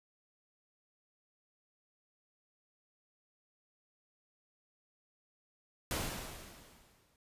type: noise with exponential decay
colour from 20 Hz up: pink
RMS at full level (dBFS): -34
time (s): 5.91-7.16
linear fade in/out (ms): 1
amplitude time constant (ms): 270
effects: resampled to 32000 Hz